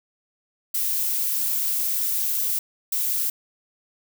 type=noise bursts at uneven times; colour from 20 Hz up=violet; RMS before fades=-24 dBFS; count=2; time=0.74-2.59 / 2.92-3.3 s; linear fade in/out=5 ms; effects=none